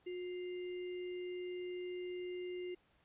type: tone with sample-and-hold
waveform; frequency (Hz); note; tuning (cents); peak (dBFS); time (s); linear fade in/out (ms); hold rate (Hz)
sine; 360.2; F#4; -46; -40; 0.06-2.75; 10; 2450
effects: pink hiss -72 dBFS RMS until 3.04 s + resampled to 8000 Hz